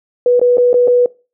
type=tone with dropouts; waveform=sine; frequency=490.1 Hz; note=B4; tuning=13 cents flat; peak=-7 dBFS; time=0.26-1.06 s; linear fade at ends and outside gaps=2 ms; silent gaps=0.396-0.414 / 0.572-0.581 / 0.731-0.741 / 0.875-0.88 s; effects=noise-tail reverb RT60 0.3 s tail -21 dB re dry